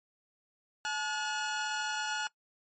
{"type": "tone pair together", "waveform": "sawtooth", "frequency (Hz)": [859, 1444.7], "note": ["A5", "F#6"], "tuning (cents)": [-42, -42], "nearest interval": "major sixth", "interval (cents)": 900, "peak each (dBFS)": [-32, -30], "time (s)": [0.85, 2.27], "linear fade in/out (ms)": 0, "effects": ["noise-tail reverb RT60 0.1 s tail -22 dB re dry", "MP3 32 kbps"]}